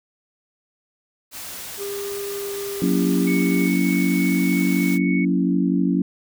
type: noise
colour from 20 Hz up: white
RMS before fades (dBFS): -34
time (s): 1.31-4.99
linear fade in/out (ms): 50
type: tone with pitch glide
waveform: triangle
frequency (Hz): 401.7 to 394.6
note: G4 to G4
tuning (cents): +42 to +11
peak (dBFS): -25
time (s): 1.77-3.7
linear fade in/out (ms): 50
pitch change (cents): -31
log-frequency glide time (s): 2.3-3.59
type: chord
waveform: sine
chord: F# dominant seventh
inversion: none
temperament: equal with one note detuned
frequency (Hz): 181.71 / 233.1 / 277.2 / 329.6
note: F#3 / A#3 / C#4 / E4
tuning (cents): -31 / 0 / 0 / 0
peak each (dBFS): -20 / -25 / -21 / -26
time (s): 2.82-6.02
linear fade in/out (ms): 2
type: tone with tremolo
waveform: sine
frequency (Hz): 2217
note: C#7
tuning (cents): 0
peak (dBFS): -26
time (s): 3.27-5.25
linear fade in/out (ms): 5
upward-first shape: sine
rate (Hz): 3.3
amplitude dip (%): 25
effects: none